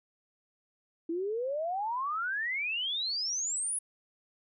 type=exponential sweep; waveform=sine; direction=up; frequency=321.9 to 10540 Hz; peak=-30 dBFS; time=1.09-3.79 s; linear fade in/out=5 ms; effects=none